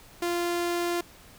sawtooth tone, 346.9 Hz, F4, 12 cents flat, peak -22 dBFS, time 0.22-1.01 s, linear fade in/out 5 ms, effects pink hiss -52 dBFS RMS until 1.38 s

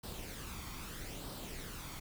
pink noise with flanger, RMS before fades -45 dBFS, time 0.03-2 s, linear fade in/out 10 ms, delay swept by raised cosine 0.22 to 0.9 ms, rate 0.78 Hz, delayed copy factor +0.5, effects none

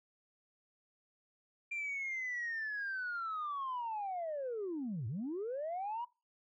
sine linear two-way sweep, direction down then up, 2388 to 100.5 to 980 Hz, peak -35 dBFS, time 1.71-6.05 s, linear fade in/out 10 ms, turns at 5.07 s, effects noise-tail reverb RT60 0.3 s tail -23 dB re dry + tanh soft clip ceiling -33 dBFS

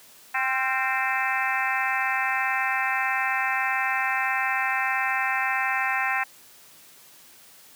harmonic tone with a mistuned harmonic, 261.6 Hz, C4, in tune, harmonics 3 / 4 / 5 / 6 / 7 / 8 / 9 / 10, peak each -29 / -31 / -33 / -31 / -28 / -32 / -34 / -32 dBFS, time 0.34-6.24 s, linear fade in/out 10 ms, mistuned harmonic 5, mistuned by +63 cents, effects white hiss -51 dBFS RMS until 7.75 s + high-pass 100 Hz 12 dB/octave

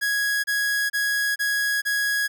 45% pulse tone bursts, 1661.2 Hz, G#6, in tune, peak -21 dBFS, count 5, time 0.01-2.28 s, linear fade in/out 20 ms, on 430 ms, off 30 ms, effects none

